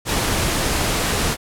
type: noise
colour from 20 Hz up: pink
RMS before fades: -20 dBFS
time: 0.05-1.37 s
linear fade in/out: 50 ms
effects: low-pass 12000 Hz 12 dB/octave